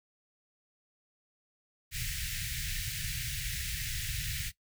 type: band-stop noise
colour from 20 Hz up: pink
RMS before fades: -36 dBFS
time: 1.91-4.52 s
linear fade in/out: 50 ms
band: 150 to 1700 Hz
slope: 48 dB/octave
effects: noise-tail reverb RT60 0.1 s tail -17 dB re dry